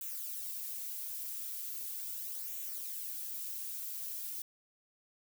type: noise with flanger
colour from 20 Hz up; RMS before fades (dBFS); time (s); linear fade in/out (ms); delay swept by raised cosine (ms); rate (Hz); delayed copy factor
violet; -41; 0.01-4.42; 2; 0.2 to 3.6; 0.39; -0.55
effects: none